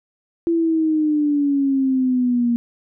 sine exponential sweep, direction down, 338 to 235.1 Hz, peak -15 dBFS, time 0.47-2.56 s, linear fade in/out 0 ms, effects none

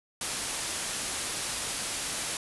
white low-pass noise, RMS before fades -34 dBFS, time 0.21-2.37 s, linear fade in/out 2 ms, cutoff 11000 Hz, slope 96 dB/octave, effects none

